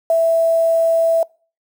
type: tone with quantisation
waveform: sine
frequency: 659.3 Hz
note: E5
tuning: in tune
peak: -11 dBFS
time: 0.1-1.23 s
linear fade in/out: 2 ms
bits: 6
effects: noise-tail reverb RT60 0.4 s tail -26 dB re dry